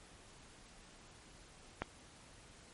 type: click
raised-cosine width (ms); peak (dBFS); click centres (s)
0.5; -20; 1.82
effects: pink hiss -59 dBFS RMS until 2.73 s + MP3 48 kbps